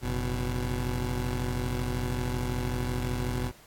20% pulse tone pair together, 45.45 / 123.47 Hz, F#1 / B2, -30 / 0 cents, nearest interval octave + perfect fourth, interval 1730 cents, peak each -26 / -26 dBFS, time 0.01-3.52 s, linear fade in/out 50 ms, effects pink hiss -55 dBFS RMS until 3.66 s + AAC 64 kbps

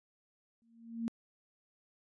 sine tone with exponential growth, 230 Hz, A#3, 23 cents flat, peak -30 dBFS, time 0.62-1.08 s, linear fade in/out 0 ms, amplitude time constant 99 ms, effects resampled to 22050 Hz

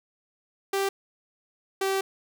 sawtooth tone pair in turn, 392 / 387.1 Hz, G4 / G4, 0 / -22 cents, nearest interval unison, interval 22 cents, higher first, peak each -20 dBFS, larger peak neither, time 0.73-0.89 / 1.81-2.01 s, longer second, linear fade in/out 5 ms, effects none

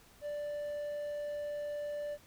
triangle tone, 587.3 Hz, D5, in tune, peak -34 dBFS, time 0.21-2.18 s, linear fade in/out 50 ms, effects pink hiss -61 dBFS RMS until 2.26 s

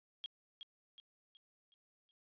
sine tone with echo, 3257 Hz, G#7, 34 cents flat, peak -40 dBFS, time 0.24-0.26 s, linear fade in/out 0 ms, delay 370 ms, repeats 5, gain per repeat -7 dB, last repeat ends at 2.11 s, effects resampled to 11025 Hz

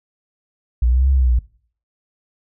sine exponential two-way sweep, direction up then down, 58.27 to 68.3 to 58.27 Hz, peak -12 dBFS, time 0.82-1.39 s, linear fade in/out 5 ms, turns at 1.1 s, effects noise-tail reverb RT60 0.5 s tail -20 dB re dry

